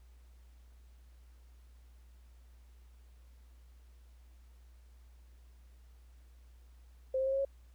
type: tone with pitch steps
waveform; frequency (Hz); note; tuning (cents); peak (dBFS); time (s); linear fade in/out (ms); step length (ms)
sine; 523.3 / 529.7 / 536.2 / 542.7 / 549.3; C5 / C5 / C5 / C#5 / C#5; 0 / +21 / +42 / -37 / -16; -29; 7.14-7.45; 5; 62
effects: added 60 Hz sine -55 dBFS peak until 7.74 s + pink hiss -72 dBFS RMS until 7.74 s